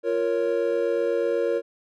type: chord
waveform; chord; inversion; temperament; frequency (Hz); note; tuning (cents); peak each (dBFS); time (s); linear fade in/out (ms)
triangle; Bb minor; second; equal; 349.2 / 466.2 / 554.4; F4 / Bb4 / Db5; 0 / 0 / 0; -26 / -22 / -24; 0.03-1.62; 50
effects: none